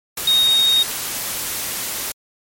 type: tone in noise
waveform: sine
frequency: 3729 Hz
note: A#7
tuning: in tune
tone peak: -12 dBFS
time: 0.27-0.83 s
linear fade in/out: 5 ms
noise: white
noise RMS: -25 dBFS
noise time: 0.17-2.12 s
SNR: +10 dB
effects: MP3 64 kbps